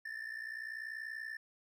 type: ring-modulated tone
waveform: triangle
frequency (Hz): 1776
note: A6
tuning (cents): +16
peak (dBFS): -36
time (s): 0.05-1.37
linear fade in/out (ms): 5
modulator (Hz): 30.2
effects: none